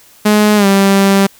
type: tone with pitch glide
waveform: sawtooth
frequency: 210.5 to 196.4 Hz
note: G#3 to G3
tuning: +24 to +4 cents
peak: -3 dBFS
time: 0.25-1.27 s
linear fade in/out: 10 ms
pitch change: -120 cents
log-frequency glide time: 0.56-0.66 s
effects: white hiss -44 dBFS RMS until 1.39 s